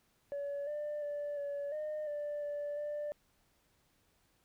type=tone with pitch steps; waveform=sine; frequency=568 / 594 / 583 / 570 / 610 / 588 / 583 / 591 Hz; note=C#5 / D5 / D5 / C#5 / D#5 / D5 / D5 / D5; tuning=+42 / +20 / -13 / +48 / -34 / +2 / -13 / +11 cents; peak=-34 dBFS; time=0.32-3.12 s; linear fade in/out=0 ms; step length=350 ms; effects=tanh soft clip ceiling -34 dBFS + pink hiss -73 dBFS RMS until 4.44 s